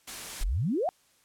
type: noise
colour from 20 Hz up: white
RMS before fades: -39 dBFS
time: 0.07-0.44 s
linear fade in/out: 10 ms
type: exponential sweep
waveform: sine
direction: up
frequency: 30.87 to 781 Hz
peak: -25 dBFS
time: 0.41-0.89 s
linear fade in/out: 0 ms
effects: white hiss -65 dBFS RMS until 1.24 s + low-pass 11000 Hz 12 dB/octave